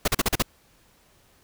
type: noise bursts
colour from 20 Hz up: pink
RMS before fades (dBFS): -21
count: 6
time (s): 0.05-0.424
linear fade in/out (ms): 5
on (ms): 29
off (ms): 40
effects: pink hiss -60 dBFS RMS until 1.43 s